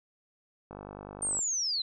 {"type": "click train", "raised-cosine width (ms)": 1, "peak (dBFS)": -28, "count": 35, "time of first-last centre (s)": [0.71, 1.39], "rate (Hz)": 50}
{"type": "linear sweep", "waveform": "sine", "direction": "down", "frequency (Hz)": [8940, 3951], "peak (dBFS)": -28, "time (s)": [1.22, 1.82], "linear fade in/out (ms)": 5}
{"effects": []}